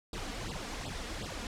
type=noise with flanger; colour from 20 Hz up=pink; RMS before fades=-39 dBFS; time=0.13-1.47 s; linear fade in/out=2 ms; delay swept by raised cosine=0.23 to 4.23 ms; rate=2.7 Hz; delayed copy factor=+1; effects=low-pass 7000 Hz 12 dB/octave